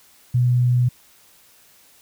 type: tone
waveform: sine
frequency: 123.47 Hz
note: B2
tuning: in tune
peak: -14 dBFS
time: 0.34-0.89 s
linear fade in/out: 10 ms
effects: white hiss -53 dBFS RMS until 2.01 s